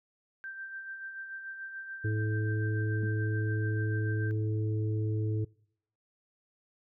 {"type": "tone with tremolo", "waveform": "sine", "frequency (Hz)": 1568, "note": "G6", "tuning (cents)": 0, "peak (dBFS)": -37, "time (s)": [0.44, 4.31], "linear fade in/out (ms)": 0, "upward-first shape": "sine", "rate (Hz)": 6.9, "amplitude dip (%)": 45}
{"type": "harmonic tone", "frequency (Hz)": 107.9, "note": "A2", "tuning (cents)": -33, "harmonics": [1, 3, 4], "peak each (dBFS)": [-28, -38, -40], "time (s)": [2.04, 5.45], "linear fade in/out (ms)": 10}
{"type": "tone with exponential decay", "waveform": "sine", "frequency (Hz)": 207.7, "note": "G#3", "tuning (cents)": 0, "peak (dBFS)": -33, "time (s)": [3.03, 3.14], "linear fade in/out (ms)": 0, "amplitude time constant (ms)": 23}
{"effects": ["noise-tail reverb RT60 0.7 s tail -25 dB re dry"]}